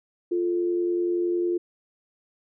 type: tone pair together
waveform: sine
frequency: 349.2 / 440 Hz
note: F4 / A4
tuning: 0 / 0 cents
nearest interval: major third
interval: 400 cents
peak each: -22 / -33 dBFS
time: 0.31-1.58 s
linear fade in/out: 10 ms
effects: none